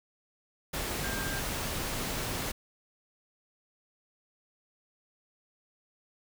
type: tone in noise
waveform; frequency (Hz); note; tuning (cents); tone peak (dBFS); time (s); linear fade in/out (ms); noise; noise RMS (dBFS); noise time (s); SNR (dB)
sine; 1590; G6; +24; -38; 1.03-1.4; 10; pink; -34; 0.73-2.52; -7
effects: none